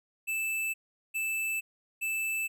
square tone bursts, 2637 Hz, E7, in tune, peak -30 dBFS, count 3, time 0.27-2.48 s, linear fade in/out 20 ms, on 470 ms, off 400 ms, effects none

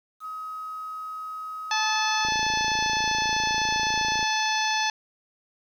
sine tone, 1268 Hz, D#6, 32 cents sharp, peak -32 dBFS, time 0.2-2.29 s, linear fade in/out 50 ms
harmonic tone, 868 Hz, A5, 24 cents flat, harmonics 1 / 2 / 3 / 4 / 5 / 6 / 7, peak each -26 / -29 / -31 / -32 / -33 / -34 / -34 dBFS, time 1.71-4.9 s, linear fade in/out 2 ms
click train, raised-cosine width 2 ms, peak -24 dBFS, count 56, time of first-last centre 2.25-4.228 s, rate 27.8 Hz
effects 9-bit

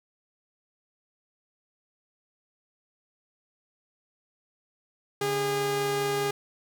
sawtooth tone pair together, 144.21 / 407.9 Hz, D3 / G#4, -31 / -31 cents, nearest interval octave + tritone, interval 1800 cents, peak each -31 / -22 dBFS, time 5.21-6.31 s, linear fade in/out 5 ms, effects none

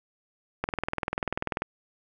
click train, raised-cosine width 0.5 ms, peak -12 dBFS, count 21, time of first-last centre 0.64-1.62 s, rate 20.4 Hz, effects none

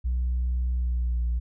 sine tone with pitch glide, 61.74 to 59.22 Hz, B1 to A#1, 0 to +28 cents, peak -21 dBFS, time 0.04-1.4 s, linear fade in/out 20 ms, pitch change -72 cents, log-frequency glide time 0.75-1.21 s, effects tanh soft clip ceiling -21 dBFS

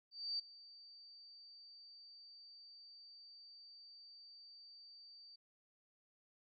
sine tone with ADSR envelope, 4625 Hz, D8, 27 cents flat, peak -36 dBFS, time 0.11-5.36 s, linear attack 280 ms, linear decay 11 ms, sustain -20 dB, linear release 8 ms, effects none

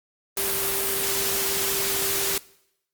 sine tone in noise, 392 Hz, G4, in tune, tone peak -32 dBFS, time 0.37-2.38 s, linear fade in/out 2 ms, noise white, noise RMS -25 dBFS, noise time 0.37-2.38 s, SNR -10 dB, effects noise-tail reverb RT60 0.8 s tail -22 dB re dry + Opus 32 kbps

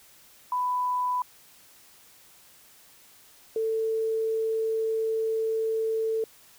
sine tone pair in turn, 995 / 444.8 Hz, B5 / A4, +13 / +19 cents, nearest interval octave + major second, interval 1394 cents, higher first, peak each -24 dBFS, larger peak neither, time 0.52-1.22 / 3.56-6.24 s, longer second, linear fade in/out 2 ms, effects white hiss -55 dBFS RMS until 6.58 s

